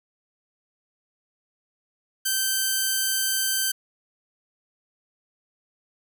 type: tone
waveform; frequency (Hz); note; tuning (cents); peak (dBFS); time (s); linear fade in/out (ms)
5% pulse; 1552; G6; -18; -11; 2.25-3.72; 10
effects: none